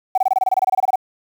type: tone bursts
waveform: sine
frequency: 757 Hz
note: F#5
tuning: 39 cents sharp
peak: -11 dBFS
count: 16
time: 0.15-0.958 s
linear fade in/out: 5 ms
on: 28 ms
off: 24 ms
effects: tanh soft clip ceiling -7 dBFS + 7-bit